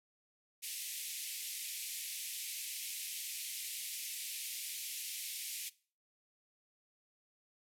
white band-pass noise, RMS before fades -43 dBFS, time 0.62-5.7 s, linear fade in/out 20 ms, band 2100 to 14000 Hz, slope 48 dB/octave, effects noise-tail reverb RT60 0.4 s tail -20 dB re dry

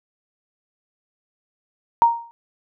sine tone with exponential decay, 932.3 Hz, A#5, in tune, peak -7 dBFS, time 2.02-2.31 s, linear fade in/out 0 ms, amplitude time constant 63 ms, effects none

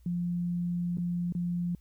sine tone with dropouts, 174.61 Hz, F3, in tune, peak -28 dBFS, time 0.06-1.75 s, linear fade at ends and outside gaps 2 ms, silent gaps 0.972-0.982 / 1.324-1.35 s, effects added 60 Hz sine -54 dBFS peak until 1.8 s + white hiss -72 dBFS RMS until 1.8 s

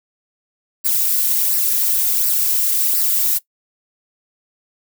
violet noise with flanger, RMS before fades -17 dBFS, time 0.84-3.39 s, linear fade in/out 20 ms, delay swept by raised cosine 0.29 to 3.09 ms, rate 1.4 Hz, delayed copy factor -0.6, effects noise-tail reverb RT60 0.1 s tail -19 dB re dry

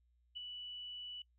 sine tone with ADSR envelope, 2960 Hz, F#7, in tune, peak -40 dBFS, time 0.35-1.22 s, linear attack 21 ms, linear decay 9 ms, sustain -4 dB, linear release 3 ms, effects noise-tail reverb RT60 0.1 s tail -23 dB re dry + added 60 Hz sine -70 dBFS peak until 1.38 s

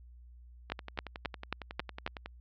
two click trains, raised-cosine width 0.3 ms, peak -16 / -24 dBFS, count 6 / 18, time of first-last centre 0.72-2.064 / 0.7-2.26 s, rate 3.72 / 10.9 Hz, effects added 60 Hz sine -51 dBFS peak until 2.4 s + low-pass 4000 Hz 12 dB/octave

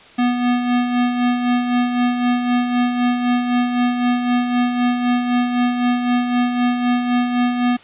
square tone with tremolo, 244.9 Hz, B3, 14 cents flat, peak -14 dBFS, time 0.18-7.77 s, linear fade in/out 10 ms, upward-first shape sine, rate 3.9 Hz, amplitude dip 50%, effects white hiss -44 dBFS RMS until 7.83 s + resampled to 8000 Hz

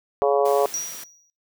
harmonic tone, 140.4 Hz, C#3, 22 cents sharp, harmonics 3 / 4 / 5 / 6 / 7 / 8, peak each -20 / -21 / -23 / -31 / -30 / -30 dBFS, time 0.22-0.66 s, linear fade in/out 0 ms
white high-pass noise, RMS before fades -38 dBFS, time 0.45-1.04 s, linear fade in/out 5 ms, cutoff 130 Hz, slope 24 dB/octave
triangle tone with exponential decay, 5770 Hz, F#8, 44 cents flat, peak -21 dBFS, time 0.74-1.3 s, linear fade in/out 0 ms, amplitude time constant 120 ms
effects noise-tail reverb RT60 0.3 s tail -26 dB re dry

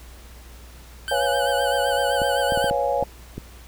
25% pulse tone with vibrato, 1521 Hz, F#6, 47 cents sharp, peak -22 dBFS, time 1.08-2.7 s, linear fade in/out 0 ms, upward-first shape sine, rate 7.8 Hz, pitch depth 60 cents each way
sine chord, C# dominant seventh, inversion third, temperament equal, 493.9 / 554.4 / 698.5 / 830.6 Hz, B4 / C#5 / E#5 / G#5, 0 / 0 / 0 / 0 cents, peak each -27 / -23 / -27 / -25 dBFS, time 1.11-3.04 s, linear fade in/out 5 ms
clicks, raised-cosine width 3 ms, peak -17 dBFS, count 7, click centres 2.218 / 2.522 / 2.575 / 2.643 / 2.711 / 3.026 / 3.38 s
effects added 60 Hz sine -42 dBFS peak until 3.67 s + pink hiss -48 dBFS RMS until 3.67 s

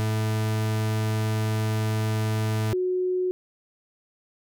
40% pulse / sine tone pair in turn, 108.9 / 366.3 Hz, A2 / F#4, -17 / -17 cents, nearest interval octave + major sixth, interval 2100 cents, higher second, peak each -22 / -22 dBFS, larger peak neither, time 0-2.73 / 2.73-3.31 s, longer first, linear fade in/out 0 ms, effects none

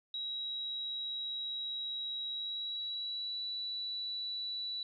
sine tone with pitch glide, 3855 to 3947 Hz, B7 to B7, -43 to -2 cents, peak -36 dBFS, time 0.14-4.83 s, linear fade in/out 2 ms, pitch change +41 cents, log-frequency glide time 2.29-3.42 s, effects none

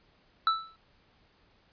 square tone with exponential decay, 1318.5 Hz, E6, in tune, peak -20 dBFS, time 0.47-0.76 s, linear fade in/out 1 ms, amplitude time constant 61 ms, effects pink hiss -65 dBFS RMS until 1.72 s + resampled to 11025 Hz

